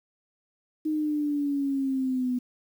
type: linear sweep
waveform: sine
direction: down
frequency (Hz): 311.1 to 246.9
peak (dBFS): -24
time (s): 0.85-2.39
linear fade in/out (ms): 10
effects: 9-bit